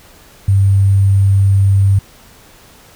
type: tone with sample-and-hold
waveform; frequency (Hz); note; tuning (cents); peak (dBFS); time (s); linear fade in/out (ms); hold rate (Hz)
sine; 98; G2; 0; -7; 0.48-1.99; 5; 8820
effects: pink hiss -43 dBFS RMS until 2.95 s